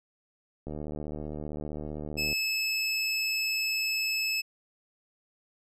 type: click train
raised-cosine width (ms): 2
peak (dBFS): -24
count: 126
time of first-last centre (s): 0.67-2.328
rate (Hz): 75.4
type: tone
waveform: 25% pulse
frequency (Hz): 2604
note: E7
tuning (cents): -22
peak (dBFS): -23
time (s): 2.17-4.42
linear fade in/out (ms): 20
effects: resampled to 32000 Hz